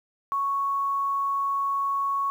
sine tone, 1108.7 Hz, C#6, in tune, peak -23 dBFS, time 0.32-2.3 s, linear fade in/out 0 ms, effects 9-bit

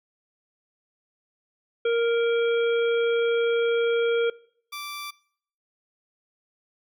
harmonic tone, 466.2 Hz, A#4, in tune, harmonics 1 / 3 / 5 / 7, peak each -20 / -32 / -36 / -37 dBFS, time 1.85-4.3 s, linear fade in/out 5 ms
15% pulse tone, 1170 Hz, D6, 7 cents flat, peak -27 dBFS, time 4.72-5.11 s, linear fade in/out 10 ms
effects noise-tail reverb RT60 0.6 s tail -22 dB re dry

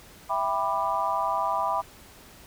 sine chord, E minor seventh, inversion none, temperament just, 659.3 / 791.1 / 988.9 / 1186.7 Hz, E5 / G5 / B5 / D6, 0 / +16 / +2 / +18 cents, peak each -31 / -30 / -27 / -30 dBFS, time 0.29-1.82 s, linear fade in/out 20 ms, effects pink hiss -50 dBFS RMS until 2.46 s

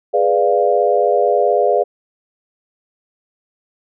sine chord, G# diminished seventh, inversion none, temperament equal with one note detuned, 415.3 / 493.9 / 589.7 / 698.5 Hz, G#4 / B4 / D5 / F5, 0 / 0 / +7 / 0 cents, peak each -17 dBFS, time 0.13-1.84 s, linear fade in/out 20 ms, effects none

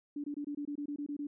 sine tone bursts, 290.3 Hz, D4, 20 cents flat, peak -35 dBFS, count 11, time 0.16-1.27 s, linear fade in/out 5 ms, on 80 ms, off 23 ms, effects none

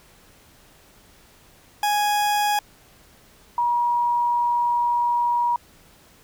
40% pulse / sine tone pair in turn, 830.6 / 957.1 Hz, G#5 / A#5, 0 / +45 cents, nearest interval major second, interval 245 cents, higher second, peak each -18 dBFS, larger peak neither, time 1.83-2.59 / 3.58-5.56 s, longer second, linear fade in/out 2 ms, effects pink hiss -53 dBFS RMS until 6.23 s

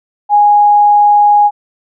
sine tone, 827 Hz, G#5, 8 cents flat, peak -4 dBFS, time 0.29-1.51 s, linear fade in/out 50 ms, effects none

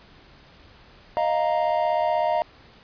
triangle chord, Eb suspended second, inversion none, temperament equal, 622.3 / 698.5 / 932.3 Hz, Eb5 / F5 / Bb5, 0 / 0 / 0 cents, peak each -22 / -22 / -24 dBFS, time 1.17-2.42 s, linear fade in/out 0 ms, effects pink hiss -51 dBFS RMS until 2.83 s + resampled to 11025 Hz

